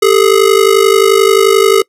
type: ring-modulated tone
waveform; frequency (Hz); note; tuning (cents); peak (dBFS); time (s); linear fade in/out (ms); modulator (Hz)
square; 419.5; G#4; +17; -3; 0.02-1.82; 5; 25.7
effects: noise-tail reverb RT60 0.1 s tail -23 dB re dry + resampled to 32000 Hz